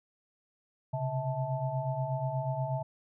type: tone cluster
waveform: sine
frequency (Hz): 128.7 / 137 / 649 / 878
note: C3 / C#3 / E5 / A5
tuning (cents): -28 / -20 / -27 / -4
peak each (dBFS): -36 / -33 / -36 / -38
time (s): 0.93-2.83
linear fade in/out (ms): 10
effects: none